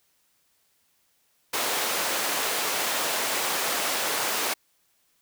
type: high-pass noise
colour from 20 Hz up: pink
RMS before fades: -27 dBFS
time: 1.53-4.54 s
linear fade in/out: 10 ms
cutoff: 510 Hz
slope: 12 dB/octave
effects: white hiss -68 dBFS RMS until 5.21 s